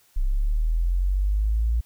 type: linear sweep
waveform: sine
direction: up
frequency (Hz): 31.68 to 58.27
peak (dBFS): -19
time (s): 0.16-1.81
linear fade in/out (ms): 10
effects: white hiss -60 dBFS RMS until 1.85 s